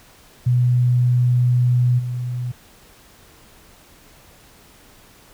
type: tone with level steps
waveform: sine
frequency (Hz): 123.47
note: B2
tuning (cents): 0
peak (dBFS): -13 / -22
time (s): 0.46-2.52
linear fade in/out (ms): 10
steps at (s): 1.98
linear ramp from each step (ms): 20
effects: pink hiss -49 dBFS RMS until 5.33 s